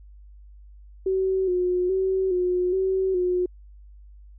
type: tone with vibrato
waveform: sine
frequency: 370 Hz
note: F#4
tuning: in tune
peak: -20 dBFS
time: 1.06-3.46 s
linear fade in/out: 5 ms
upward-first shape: square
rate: 1.2 Hz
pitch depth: 44 cents each way
effects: added 50 Hz sine -44 dBFS peak until 4.38 s